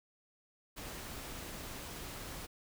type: noise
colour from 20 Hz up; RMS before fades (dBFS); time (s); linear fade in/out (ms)
pink; -45; 0.76-2.47; 20
effects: none